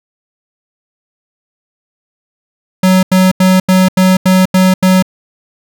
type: tone bursts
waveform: square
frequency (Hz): 186.2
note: F#3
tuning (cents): +11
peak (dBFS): -6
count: 8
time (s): 2.83-5.025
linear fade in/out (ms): 5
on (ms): 200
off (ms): 85
effects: none